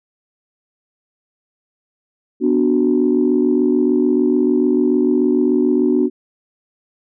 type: chord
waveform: sine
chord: B minor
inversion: none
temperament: equal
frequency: 246.9 / 293.7 / 370 Hz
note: B3 / D4 / F#4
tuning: 0 / 0 / 0 cents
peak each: -16 dBFS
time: 2.4-6.1 s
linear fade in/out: 50 ms
effects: tanh soft clip ceiling -4 dBFS

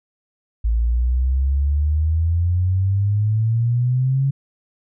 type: exponential sweep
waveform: sine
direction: up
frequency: 55 to 138.59 Hz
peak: -15 dBFS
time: 0.64-4.31 s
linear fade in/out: 10 ms
effects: none

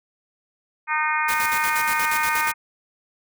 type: harmonic tone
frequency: 306.8 Hz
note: D#4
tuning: 24 cents flat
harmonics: 3 / 4 / 5 / 6 / 7 / 8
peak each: -25 / -26 / -27 / -28 / -28 / -29 dBFS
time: 0.87-2.54 s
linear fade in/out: 50 ms
type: noise with tremolo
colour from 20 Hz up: white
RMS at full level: -28 dBFS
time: 1.28-2.52 s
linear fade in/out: 10 ms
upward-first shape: square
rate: 8.4 Hz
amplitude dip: 60%
effects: none

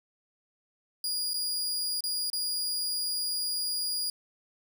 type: tone with dropouts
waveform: sawtooth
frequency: 4864 Hz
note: D#8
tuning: 40 cents flat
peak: -26 dBFS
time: 1.04-4.1 s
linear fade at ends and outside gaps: 2 ms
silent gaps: 1.335-1.341 / 2.007-2.038 / 2.301-2.331 s
effects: none

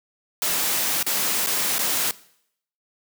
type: noise with dropouts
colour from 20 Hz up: white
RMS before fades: -23 dBFS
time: 0.42-2.11 s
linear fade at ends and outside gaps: 1 ms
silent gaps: 1.028-1.065 / 1.462-1.47 / 1.783-1.791 s
effects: noise-tail reverb RT60 0.7 s tail -20 dB re dry + high-pass 150 Hz 12 dB/octave

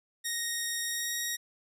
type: tone with pitch glide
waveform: 10% pulse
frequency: 1867 to 1885.4 Hz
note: A#6 to A#6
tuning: +2 to +19 cents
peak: -22 dBFS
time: 0.24-1.37 s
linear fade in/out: 20 ms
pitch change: +17 cents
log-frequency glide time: 0.84-1.15 s
effects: none

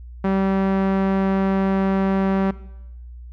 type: tone with low-pass filter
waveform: sawtooth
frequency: 193 Hz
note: G3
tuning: 27 cents flat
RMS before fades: -20 dBFS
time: 0.24-2.51 s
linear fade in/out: 5 ms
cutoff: 1500 Hz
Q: 0.78
effects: noise-tail reverb RT60 0.9 s tail -18 dB re dry + added 60 Hz sine -35 dBFS peak until 3.32 s

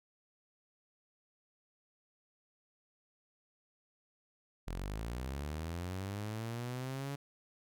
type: linear sweep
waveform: sawtooth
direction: up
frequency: 41.29 to 142.4 Hz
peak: -34 dBFS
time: 4.67-7.16 s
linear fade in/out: 10 ms
effects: none

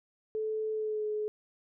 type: tone with pitch glide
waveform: sine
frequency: 434.9 to 424.7 Hz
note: A4 to G#4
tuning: -20 to +39 cents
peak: -30 dBFS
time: 0.35-1.28 s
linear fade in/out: 0 ms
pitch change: -41 cents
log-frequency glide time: 0.73-1.07 s
effects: none

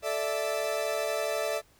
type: chord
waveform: 40% pulse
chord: A suspended fourth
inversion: none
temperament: equal with one note detuned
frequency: 438 / 587.3 / 659.3 Hz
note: A4 / D5 / E5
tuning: -8 / 0 / 0 cents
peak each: -34 / -31 / -31 dBFS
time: 0.02-1.62 s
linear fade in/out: 50 ms
effects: pink hiss -62 dBFS RMS until 1.79 s

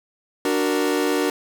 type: chord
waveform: 40% pulse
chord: D augmented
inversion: none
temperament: equal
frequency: 293.7 / 370 / 466.2 Hz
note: D4 / F#4 / A#4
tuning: 0 / 0 / 0 cents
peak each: -22 / -23 / -23 dBFS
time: 0.45-1.3 s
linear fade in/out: 2 ms
effects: none

